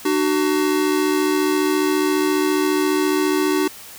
square tone pair together, 300.7 / 375.3 Hz, D4 / F#4, +41 / +25 cents, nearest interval major third, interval 384 cents, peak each -20 dBFS, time 0.05-3.68 s, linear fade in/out 5 ms, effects white hiss -39 dBFS RMS until 3.98 s

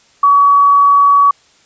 sine tone, 1133 Hz, C#6, 37 cents sharp, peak -5 dBFS, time 0.23-1.31 s, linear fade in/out 5 ms, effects white hiss -50 dBFS RMS until 1.65 s + resampled to 16000 Hz

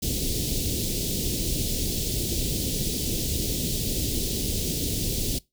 pink band-stop noise, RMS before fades -27 dBFS, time 0.02-5.39 s, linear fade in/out 10 ms, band 430 to 3400 Hz, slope 24 dB/octave, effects noise-tail reverb RT60 0.2 s tail -22 dB re dry

